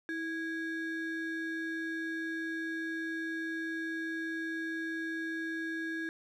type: ring-modulated tone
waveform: triangle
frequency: 987.8 Hz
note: B5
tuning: in tune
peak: -29 dBFS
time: 0.09-6.09 s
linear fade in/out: 0 ms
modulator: 663 Hz
effects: none